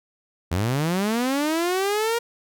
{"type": "linear sweep", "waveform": "sawtooth", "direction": "up", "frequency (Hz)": [79.6, 474.6], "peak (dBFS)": -17, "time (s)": [0.51, 2.19], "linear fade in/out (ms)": 10, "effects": []}